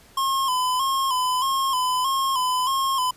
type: tone with vibrato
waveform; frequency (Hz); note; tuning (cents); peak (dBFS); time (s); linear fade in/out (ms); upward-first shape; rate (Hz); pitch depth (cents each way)
square; 1042; C6; -7; -21; 0.17-3.11; 5; square; 1.6; 56
effects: pink hiss -52 dBFS RMS until 3.16 s + resampled to 32000 Hz